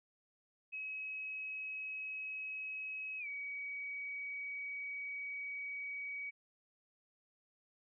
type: tone with pitch glide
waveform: sine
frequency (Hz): 2556 to 2264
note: D#7 to C#7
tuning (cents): +46 to +36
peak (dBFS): -40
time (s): 0.72-6.31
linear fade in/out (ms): 20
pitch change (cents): -210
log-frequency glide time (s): 3.19-3.27
effects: none